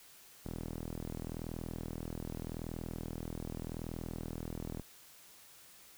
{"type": "tone with band-pass filter", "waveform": "sawtooth", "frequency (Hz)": 40.84, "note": "E1", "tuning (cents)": -15, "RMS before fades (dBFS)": -42, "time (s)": [0.45, 4.82], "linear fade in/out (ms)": 0, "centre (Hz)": 250, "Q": 0.74, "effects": ["white hiss -58 dBFS RMS until 5.97 s"]}